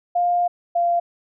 sine tone pair in turn, 704 / 691.5 Hz, F5 / F5, +14 / -17 cents, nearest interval unison, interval 31 cents, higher first, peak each -16 dBFS, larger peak neither, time 0.15-0.48 / 0.75-1 s, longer first, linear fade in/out 10 ms, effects none

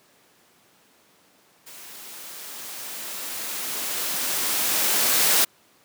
white noise with level ramp, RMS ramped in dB -43 to -18 dBFS, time 1.66-5.45 s, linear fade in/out 10 ms, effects pink hiss -58 dBFS RMS until 5.84 s + high-pass 200 Hz 12 dB/octave

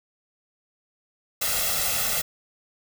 white noise with comb filter, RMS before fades -25 dBFS, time 1.41-2.22 s, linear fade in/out 10 ms, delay 1.5 ms, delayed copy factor +0.9, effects none

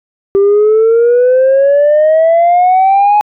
sine exponential sweep, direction up, 392 to 844 Hz, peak -3 dBFS, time 0.35-3.21 s, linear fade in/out 0 ms, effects tanh soft clip ceiling -3 dBFS

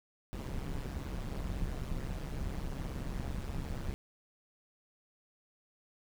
brown noise with amplitude modulation, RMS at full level -34 dBFS, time 0.33-3.94 s, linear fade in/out 0 ms, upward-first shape sine, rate 135 Hz, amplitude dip 80%, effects none

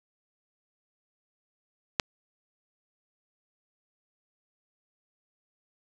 click, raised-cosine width 0.2 ms, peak -5 dBFS, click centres 1.998 s, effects none

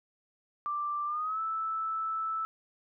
sine tone with pitch glide, 1178 to 1314.6 Hz, D6 to E6, +5 to -5 cents, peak -30 dBFS, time 0.66-2.45 s, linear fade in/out 0 ms, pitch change +190 cents, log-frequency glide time 1.06-1.4 s, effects none

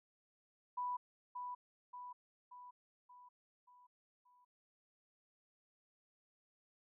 sine tone with echo, 987.8 Hz, B5, in tune, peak -37 dBFS, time 0.77-0.97 s, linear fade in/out 10 ms, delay 580 ms, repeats 6, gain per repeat -5 dB, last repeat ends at 4.45 s, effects none

